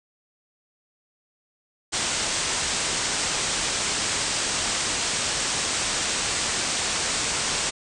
white low-pass noise, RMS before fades -26 dBFS, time 1.92-7.71 s, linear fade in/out 20 ms, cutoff 8800 Hz, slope 96 dB/octave, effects none

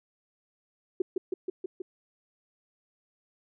sine tone with echo, 370 Hz, F#4, in tune, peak -22 dBFS, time 1-1.02 s, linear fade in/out 5 ms, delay 160 ms, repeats 5, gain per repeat -2 dB, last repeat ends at 1.82 s, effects none

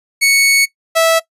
sawtooth tone pair in turn, 2217 / 654.9 Hz, C#7 / E5, 0 / -11 cents, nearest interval octave + major sixth, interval 2111 cents, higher first, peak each -5 dBFS, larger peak neither, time 0.21-0.66 / 0.95-1.2 s, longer first, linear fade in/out 20 ms, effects noise-tail reverb RT60 0.1 s tail -19 dB re dry + resampled to 32000 Hz

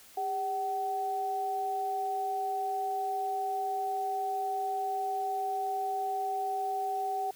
sine tone pair together, 402.6 / 760 Hz, G4 / F#5, +46 / +46 cents, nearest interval major seventh, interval 1100 cents, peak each -38 / -30 dBFS, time 0.17-7.31 s, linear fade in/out 5 ms, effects white hiss -55 dBFS RMS until 7.35 s

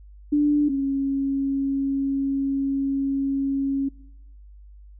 sine tone pair in turn, 293.7 / 274.2 Hz, D4 / C#4, 0 / -19 cents, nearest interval minor second, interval 119 cents, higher first, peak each -16 / -21 dBFS, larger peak first, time 0.32-0.69 / 0.69-3.89 s, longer second, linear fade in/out 10 ms, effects noise-tail reverb RT60 0.9 s tail -23 dB re dry + added 50 Hz sine -43 dBFS peak until 4.99 s

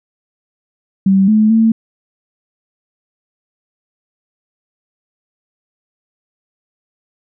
sine tone with pitch steps, 192.9 / 215.5 / 224.1 Hz, G3 / A3 / A3, -28 / -36 / +32 cents, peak -7 dBFS, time 1.06-1.72 s, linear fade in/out 5 ms, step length 220 ms, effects none

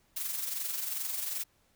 blue noise with amplitude modulation, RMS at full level -33 dBFS, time 0.16-1.44 s, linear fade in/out 10 ms, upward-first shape sine, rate 22.6 Hz, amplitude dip 50%, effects pink hiss -69 dBFS RMS until 1.75 s

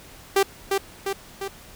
sawtooth tone with echo, 392 Hz, G4, in tune, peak -12 dBFS, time 0.36-0.43 s, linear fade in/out 5 ms, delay 350 ms, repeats 3, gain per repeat -4 dB, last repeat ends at 1.48 s, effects pink hiss -46 dBFS RMS until 1.75 s

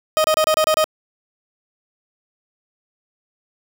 30% pulse tone bursts, 624 Hz, D#5, 5 cents sharp, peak -11 dBFS, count 7, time 0.17-0.842 s, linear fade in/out 0 ms, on 72 ms, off 28 ms, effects none

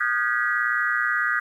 sine tone cluster, 1227 / 1432 / 1550 / 1671 / 1942 Hz, D#6 / F6 / G6 / G#6 / B6, -25 / +43 / -20 / +10 / -30 cents, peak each -27 dBFS, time 0-1.4 s, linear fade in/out 10 ms, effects 9-bit

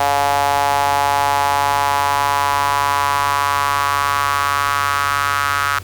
sawtooth tone with high-pass filter sweep, 141.7 Hz, C#3, 38 cents sharp, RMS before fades -17 dBFS, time 0-5.79 s, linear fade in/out 5 ms, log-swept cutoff 760 to 1300 Hz, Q 4.6, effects added 94 Hz sine -32 dBFS peak until 5.83 s + pink hiss -40 dBFS RMS until 5.83 s

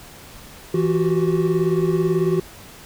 triangle tone cluster, 165.3 / 363.3 / 381.5 Hz, E3 / F#4 / G4, +5 / -32 / -47 cents, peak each -19 dBFS, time 0.74-2.4 s, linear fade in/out 5 ms, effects pink hiss -42 dBFS RMS until 2.85 s

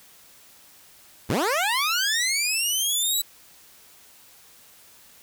15% pulse linear sweep, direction up, 71.4 to 3975 Hz, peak -15 dBFS, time 1.29-3.22 s, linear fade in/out 10 ms, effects white hiss -52 dBFS RMS until 5.22 s

